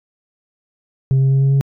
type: tone with pitch steps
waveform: sine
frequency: 133.6 / 134.61 / 135.62 / 136.64 / 137.67 Hz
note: C3 / C3 / C#3 / C#3 / C#3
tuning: +36 / +50 / -38 / -25 / -12 cents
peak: -8 dBFS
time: 1.11-1.61 s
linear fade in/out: 0 ms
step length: 100 ms
effects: tanh soft clip ceiling -10 dBFS